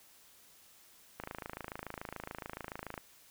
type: click train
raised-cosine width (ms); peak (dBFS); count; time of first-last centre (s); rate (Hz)
0.5; -25; 49; 1.2-2.978; 27
effects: white hiss -61 dBFS RMS until 3.3 s